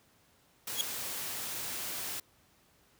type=noise; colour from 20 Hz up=white; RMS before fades=-38 dBFS; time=0.67-2.2 s; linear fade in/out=5 ms
type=tone with exponential growth; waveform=sawtooth; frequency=3325 Hz; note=G#7; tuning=1 cent sharp; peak=-21 dBFS; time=0.72-0.81 s; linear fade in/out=1 ms; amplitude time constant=18 ms
effects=pink hiss -66 dBFS RMS until 2.99 s + high-pass 60 Hz 12 dB/octave